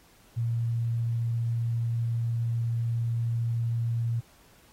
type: tone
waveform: sine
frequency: 116.54 Hz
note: A#2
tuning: in tune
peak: -25 dBFS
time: 0.36-4.21 s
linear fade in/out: 20 ms
effects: pink hiss -59 dBFS RMS until 4.72 s + AAC 48 kbps

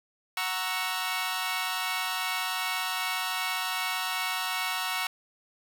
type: chord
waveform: 15% pulse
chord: F# dominant seventh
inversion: none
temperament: equal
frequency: 740 / 932.3 / 1108.7 / 1318.5 Hz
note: F#5 / A#5 / C#6 / E6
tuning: 0 / 0 / 0 / 0 cents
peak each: -28 dBFS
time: 0.37-5.07 s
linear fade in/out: 2 ms
effects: none

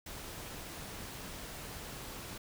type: noise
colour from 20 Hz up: pink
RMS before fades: -45 dBFS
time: 0.06-2.38 s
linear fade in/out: 5 ms
effects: none

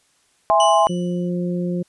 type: chord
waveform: sine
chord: E augmented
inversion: none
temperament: equal with one note detuned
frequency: 659.3 / 824.4 / 1046.5 Hz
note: E5 / G#5 / B#5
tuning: 0 / -13 / 0 cents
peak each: -16 / -16 / -17 dBFS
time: 0.5-0.87 s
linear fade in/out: 0 ms
type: tone with exponential decay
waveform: sawtooth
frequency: 2965 Hz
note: F#7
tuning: 3 cents sharp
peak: -16 dBFS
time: 0.6-1.29 s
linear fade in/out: 2 ms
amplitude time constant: 150 ms
type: harmonic tone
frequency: 176.8 Hz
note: F3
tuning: 22 cents sharp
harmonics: 1 / 2 / 3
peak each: -21 / -27 / -31 dBFS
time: 0.89-1.83 s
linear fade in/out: 10 ms
effects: white hiss -61 dBFS RMS until 1.88 s + resampled to 24000 Hz

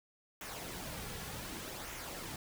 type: noise with flanger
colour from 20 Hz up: pink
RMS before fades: -44 dBFS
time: 0.41-2.36 s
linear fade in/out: 2 ms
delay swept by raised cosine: 0.22 to 3.32 ms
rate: 0.66 Hz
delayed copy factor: -0.5
effects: none

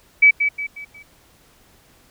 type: tone with echo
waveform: sine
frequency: 2291 Hz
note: D7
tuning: 44 cents flat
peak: -7 dBFS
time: 0.22-0.31 s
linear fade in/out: 10 ms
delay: 180 ms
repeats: 4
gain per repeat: -8 dB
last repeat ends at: 1.03 s
effects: pink hiss -54 dBFS RMS until 2.1 s

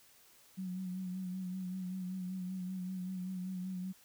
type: tone with vibrato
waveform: sine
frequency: 184.8 Hz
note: F#3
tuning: 2 cents flat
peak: -37 dBFS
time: 0.57-3.93 s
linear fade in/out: 20 ms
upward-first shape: sine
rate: 5.2 Hz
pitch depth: 39 cents each way
effects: white hiss -63 dBFS RMS until 4.04 s

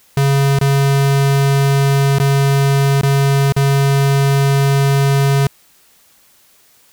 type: tone with dropouts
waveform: square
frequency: 138.59 Hz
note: C#3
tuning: in tune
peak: -11 dBFS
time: 0.17-5.47 s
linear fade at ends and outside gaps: 2 ms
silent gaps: 0.589-0.612 / 2.185-2.199 / 3.013-3.032 / 3.523-3.564 s
effects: white hiss -51 dBFS RMS until 6.92 s

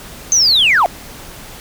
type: linear sweep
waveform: sine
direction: down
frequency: 6370 to 625 Hz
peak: -7 dBFS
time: 0.32-0.86 s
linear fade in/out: 0 ms
effects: tanh soft clip ceiling -5 dBFS + pink hiss -34 dBFS RMS until 1.6 s

